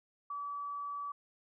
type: tone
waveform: sine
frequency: 1148 Hz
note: D6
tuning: 40 cents flat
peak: -37 dBFS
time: 0.3-1.12 s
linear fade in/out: 5 ms
effects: none